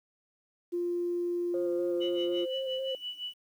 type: tone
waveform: sine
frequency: 349.2 Hz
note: F4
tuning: in tune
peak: -28 dBFS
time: 0.72-2.46 s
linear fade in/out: 20 ms
type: tone with vibrato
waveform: sine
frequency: 526 Hz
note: C5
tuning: 9 cents sharp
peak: -31 dBFS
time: 1.54-2.95 s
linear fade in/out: 2 ms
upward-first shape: square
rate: 4 Hz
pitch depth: 19 cents each way
type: tone with tremolo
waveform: sine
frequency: 2960 Hz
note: F#7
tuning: in tune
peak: -33 dBFS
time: 2-3.34 s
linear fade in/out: 20 ms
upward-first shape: sine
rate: 5.8 Hz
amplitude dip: 80%
effects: tanh soft clip ceiling -21 dBFS + 10-bit